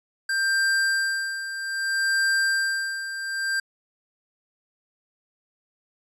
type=tone with tremolo; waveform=square; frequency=1575 Hz; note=G6; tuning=8 cents sharp; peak=-20 dBFS; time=0.29-3.6 s; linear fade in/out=5 ms; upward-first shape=sine; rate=0.62 Hz; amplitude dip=70%; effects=resampled to 24000 Hz